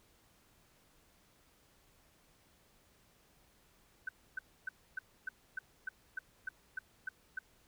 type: tone bursts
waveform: sine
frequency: 1520 Hz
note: F#6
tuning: 46 cents sharp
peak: -35 dBFS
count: 12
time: 4.07-7.39 s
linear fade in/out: 5 ms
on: 20 ms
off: 280 ms
effects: pink hiss -68 dBFS RMS until 7.67 s